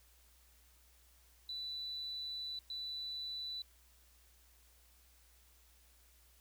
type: tone bursts at uneven times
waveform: sine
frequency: 3976 Hz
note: B7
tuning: 11 cents sharp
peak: -40 dBFS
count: 2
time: 1.49-2.59 / 2.7-3.62 s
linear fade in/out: 2 ms
effects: added 60 Hz sine -66 dBFS peak until 6.4 s + white hiss -68 dBFS RMS until 6.4 s